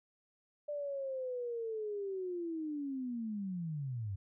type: linear sweep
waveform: sine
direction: down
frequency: 593 to 92.5 Hz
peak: -36 dBFS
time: 0.68-4.16 s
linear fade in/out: 10 ms
effects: none